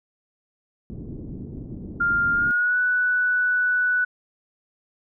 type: low-pass noise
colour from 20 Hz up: white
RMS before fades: -35 dBFS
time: 0.9-2.51 s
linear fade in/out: 0 ms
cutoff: 290 Hz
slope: 24 dB/octave
type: tone with pitch glide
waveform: sine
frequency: 1400 to 1483.2 Hz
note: F6 to F#6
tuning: +4 to +4 cents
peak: -18 dBFS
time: 2-4.05 s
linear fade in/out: 10 ms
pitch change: +100 cents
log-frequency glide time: 2.33-2.78 s
effects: none